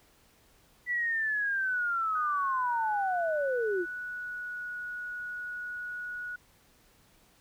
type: linear sweep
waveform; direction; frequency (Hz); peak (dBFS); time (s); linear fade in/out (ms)
sine; down; 1975 to 329.6; -27; 0.86-3.86; 50
type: tone with pitch glide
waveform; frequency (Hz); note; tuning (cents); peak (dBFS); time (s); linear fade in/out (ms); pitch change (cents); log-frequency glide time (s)
sine; 1484 to 1461; F#6 to F#6; +5 to -22; -35; 2.15-6.36; 5; -27; 3.47-4.67
effects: pink hiss -63 dBFS RMS until 7.4 s